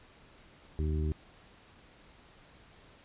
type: harmonic tone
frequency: 76.8 Hz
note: D#2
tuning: 22 cents flat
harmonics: 1 / 2 / 3 / 4 / 5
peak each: -29 / -37 / -43 / -42 / -41 dBFS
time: 0.79-1.12 s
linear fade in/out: 0 ms
effects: pink hiss -58 dBFS RMS until 3.04 s + resampled to 8000 Hz